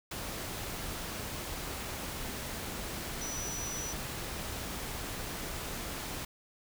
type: tone in noise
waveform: sine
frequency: 5910 Hz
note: F#8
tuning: 3 cents flat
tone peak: -38 dBFS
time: 3.21-3.93 s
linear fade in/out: 5 ms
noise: pink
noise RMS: -39 dBFS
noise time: 0.11-6.25 s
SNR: -2 dB
effects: none